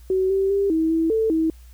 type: tone with pitch steps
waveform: sine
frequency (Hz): 376.7 / 387.7 / 397.6 / 321.5 / 325.8 / 443.4 / 321.3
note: F#4 / G4 / G4 / E4 / E4 / A4 / E4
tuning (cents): +31 / -19 / +25 / -43 / -20 / +13 / -44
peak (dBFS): -17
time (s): 0.1-1.5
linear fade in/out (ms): 2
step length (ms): 200
effects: added 60 Hz sine -42 dBFS peak until 1.73 s + white hiss -57 dBFS RMS until 1.73 s